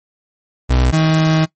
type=tone pair in turn; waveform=35% pulse; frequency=63 / 158.43 Hz; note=B1 / D#3; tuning=+35 / +32 cents; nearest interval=octave + major third; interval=1597 cents; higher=second; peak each=-9 dBFS; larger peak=neither; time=0.69-0.92 / 0.92-1.46 s; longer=second; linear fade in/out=20 ms; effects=noise-tail reverb RT60 0.1 s tail -20 dB re dry + MP3 32 kbps